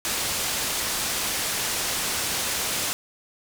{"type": "low-pass noise", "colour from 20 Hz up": "white", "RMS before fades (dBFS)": -27, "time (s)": [0.05, 2.93], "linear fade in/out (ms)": 0, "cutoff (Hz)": 10000, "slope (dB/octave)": 12, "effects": []}